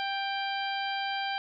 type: harmonic tone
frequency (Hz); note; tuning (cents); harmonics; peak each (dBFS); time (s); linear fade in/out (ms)
788; G5; +9; 1 / 2 / 3 / 4 / 5 / 6; -32 / -36 / -39 / -38 / -44 / -43; 0-1.38; 0
effects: none